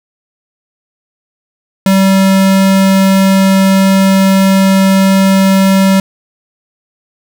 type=tone; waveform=square; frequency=192.8 Hz; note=G3; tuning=28 cents flat; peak=-6 dBFS; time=1.86-6 s; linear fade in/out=2 ms; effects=none